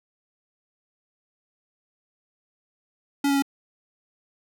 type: tone with pitch steps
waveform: square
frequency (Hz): 282 / 278.8 / 276.9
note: C#4 / C#4 / C#4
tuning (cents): +30 / +10 / -2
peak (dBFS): -20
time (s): 3.24-3.423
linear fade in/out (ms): 5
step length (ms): 61
effects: none